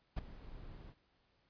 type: noise with ADSR envelope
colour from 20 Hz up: brown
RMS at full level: -34 dBFS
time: 0.16-0.95 s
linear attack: 20 ms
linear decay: 14 ms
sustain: -17 dB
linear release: 60 ms
effects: pink hiss -75 dBFS RMS until 1.49 s + resampled to 11025 Hz